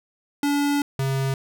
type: tone pair in turn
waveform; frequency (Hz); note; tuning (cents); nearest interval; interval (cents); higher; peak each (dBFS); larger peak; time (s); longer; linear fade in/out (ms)
square; 286.9 / 134.97; D4 / C#3; -40 / -46; octave + minor second; 1306; first; -20 / -22; first; 0.43-0.82 / 0.99-1.34; first; 2
effects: none